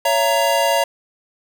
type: chord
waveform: square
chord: A# diminished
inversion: first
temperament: just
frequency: 559.4 / 671.3 / 932.3 Hz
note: C#5 / E5 / A#5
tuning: +16 / +31 / 0 cents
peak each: -20 dBFS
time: 0.05-0.84 s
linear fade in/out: 5 ms
effects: none